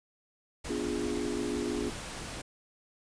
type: noise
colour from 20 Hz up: pink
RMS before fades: -40 dBFS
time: 0.64-2.42 s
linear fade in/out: 10 ms
type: chord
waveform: sine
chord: B diminished seventh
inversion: none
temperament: equal with one note detuned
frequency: 248.2 / 293.7 / 349.2 / 415.3 Hz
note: B3 / D4 / F4 / Ab4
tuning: +9 / 0 / 0 / 0 cents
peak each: -36 dBFS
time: 0.69-1.9 s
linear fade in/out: 5 ms
effects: resampled to 22050 Hz